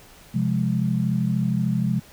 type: chord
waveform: sine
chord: F minor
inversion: second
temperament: equal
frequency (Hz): 130.81 / 174.61 / 207.7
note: C3 / F3 / Ab3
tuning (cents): 0 / 0 / 0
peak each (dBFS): -24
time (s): 0.34-2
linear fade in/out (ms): 10
effects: pink hiss -49 dBFS RMS until 2.12 s